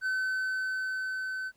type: tone with level ramp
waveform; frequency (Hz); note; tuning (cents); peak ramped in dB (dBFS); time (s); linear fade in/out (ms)
triangle; 1523; F#6; +50; -25 to -31; 0.01-1.52; 50
effects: pink hiss -70 dBFS RMS until 1.56 s